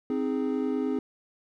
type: chord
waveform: triangle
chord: Ab major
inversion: first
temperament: equal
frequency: 261.6 / 311.1 / 415.3 Hz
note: C4 / Eb4 / Ab4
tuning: 0 / 0 / 0 cents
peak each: -26 / -30 / -29 dBFS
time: 0.1-0.99 s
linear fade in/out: 2 ms
effects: none